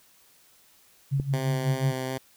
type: tone with tremolo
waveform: sine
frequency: 138.2 Hz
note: C#3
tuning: 5 cents flat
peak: -21 dBFS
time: 1.11-1.93 s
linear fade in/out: 20 ms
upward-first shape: sine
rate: 5.6 Hz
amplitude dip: 80%
type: click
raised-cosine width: 3 ms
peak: -19 dBFS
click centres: 1.199 s
type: tone with vibrato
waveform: 10% pulse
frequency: 130.81 Hz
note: C3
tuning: in tune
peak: -21 dBFS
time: 1.33-2.18 s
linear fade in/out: 5 ms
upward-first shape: square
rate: 2.6 Hz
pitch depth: 10 cents each way
effects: white hiss -59 dBFS RMS until 2.36 s